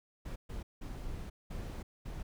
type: noise bursts at uneven times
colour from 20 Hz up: brown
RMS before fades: -41 dBFS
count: 5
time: 0.25-0.36 / 0.49-0.63 / 0.81-1.3 / 1.5-1.83 / 2.05-2.23 s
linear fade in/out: 10 ms
effects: none